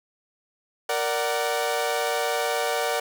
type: chord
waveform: sawtooth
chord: Bb augmented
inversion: none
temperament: equal with one note detuned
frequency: 466.2 / 587.3 / 748.2 Hz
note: Bb4 / D5 / F#5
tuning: 0 / 0 / +19 cents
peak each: -24 dBFS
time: 0.89-3 s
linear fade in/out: 5 ms
effects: none